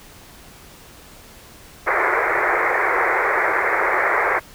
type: band-pass noise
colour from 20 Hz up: white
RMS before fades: -19 dBFS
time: 1.86-4.4 s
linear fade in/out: 20 ms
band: 340 to 2200 Hz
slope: 96 dB/octave
effects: pink hiss -44 dBFS RMS until 4.54 s